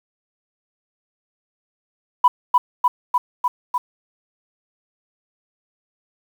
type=tone with echo; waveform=sine; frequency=987.8 Hz; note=B5; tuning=in tune; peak=-7 dBFS; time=2.24-2.28 s; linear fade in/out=5 ms; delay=300 ms; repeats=5; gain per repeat=-2 dB; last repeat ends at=3.78 s; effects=tanh soft clip ceiling -4 dBFS + 7-bit